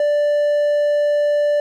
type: tone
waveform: triangle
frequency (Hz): 587.3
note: D5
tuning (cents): 0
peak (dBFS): -12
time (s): 0-1.6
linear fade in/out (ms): 2
effects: none